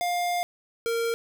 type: tone pair in turn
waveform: square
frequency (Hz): 705 / 462.3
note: F5 / A#4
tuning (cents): +16 / -14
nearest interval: perfect fifth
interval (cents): 730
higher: first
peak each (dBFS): -25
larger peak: neither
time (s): 0.01-0.43 / 0.86-1.14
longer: first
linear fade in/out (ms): 0
effects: 9-bit